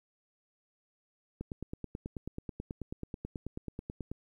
click train, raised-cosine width 3 ms, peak -25 dBFS, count 26, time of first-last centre 1.41-4.116 s, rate 9.24 Hz, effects 11-bit

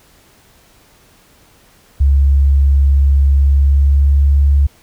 sine tone with pitch glide, 69.3 to 70.59 Hz, C#2 to C#2, 0 to +32 cents, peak -7 dBFS, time 2-4.67 s, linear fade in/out 10 ms, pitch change +32 cents, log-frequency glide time 3.34-4.55 s, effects pink hiss -49 dBFS RMS until 4.82 s

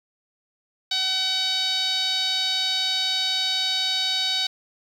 5% pulse tone with low-pass filter, 756 Hz, F#5, 37 cents sharp, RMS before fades -24 dBFS, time 0.91-4.47 s, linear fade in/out 5 ms, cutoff 4100 Hz, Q 8, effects 8-bit

